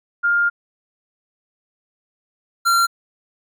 sine / square tone pair in turn, 1406 / 1374.7 Hz, F6 / F6, +11 / -28 cents, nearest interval unison, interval 39 cents, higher first, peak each -14 dBFS, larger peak neither, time 0.23-0.5 / 2.65-2.87 s, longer first, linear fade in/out 20 ms, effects resampled to 32000 Hz

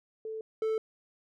sine / triangle tone pair in turn, 440 / 440 Hz, A4 / A4, 0 / 0 cents, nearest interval unison, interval 0 cents, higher neither, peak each -35 / -25 dBFS, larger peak second, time 0.25-0.41 / 0.62-0.78 s, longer neither, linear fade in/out 2 ms, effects none

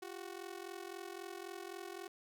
sawtooth ring-modulated tone, 370 Hz, F#4, in tune, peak -38 dBFS, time 0.02-2.08 s, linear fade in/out 2 ms, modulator 21.9 Hz, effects none

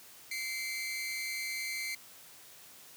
sawtooth tone pair together, 2085 / 2295 Hz, C7 / D7, -7 / -40 cents, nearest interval major second, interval 167 cents, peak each -33 / -37 dBFS, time 0.31-1.95 s, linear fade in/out 5 ms, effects white hiss -54 dBFS RMS until 2.96 s + high-pass 80 Hz 12 dB/octave

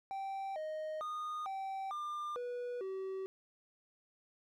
triangle tone with pitch steps, 779 / 622 / 1229 / 774 / 1198 / 488.5 / 382.2 Hz, G5 / D#5 / D#6 / G5 / D6 / B4 / G4, -11 / -1 / -22 / -22 / +34 / -19 / -44 cents, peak -36 dBFS, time 0.11-3.26 s, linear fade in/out 0 ms, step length 450 ms, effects none

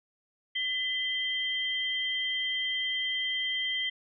sine tone pair together, 2017 / 3155 Hz, B6 / G7, +36 / +10 cents, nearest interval minor sixth, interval 774 cents, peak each -32 / -30 dBFS, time 0.55-3.9 s, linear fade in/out 10 ms, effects none

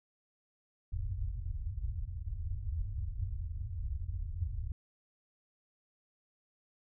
white low-pass noise, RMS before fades -37 dBFS, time 0.92-4.72 s, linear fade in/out 2 ms, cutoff 100 Hz, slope 48 dB/octave, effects none

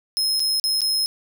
40% pulse tone with dropouts, 5150 Hz, E8, 41 cents flat, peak -18 dBFS, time 0.17-1.06 s, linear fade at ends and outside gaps 0 ms, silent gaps 0.396-0.402 / 0.598-0.64 / 0.807-0.817 s, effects none

